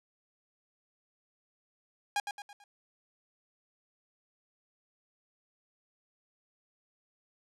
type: tone with echo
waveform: sawtooth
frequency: 816 Hz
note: G#5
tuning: 31 cents flat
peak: -24 dBFS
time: 2.16-2.2 s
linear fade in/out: 2 ms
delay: 110 ms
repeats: 4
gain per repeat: -7 dB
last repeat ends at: 2.64 s
effects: low-pass 10000 Hz 12 dB/octave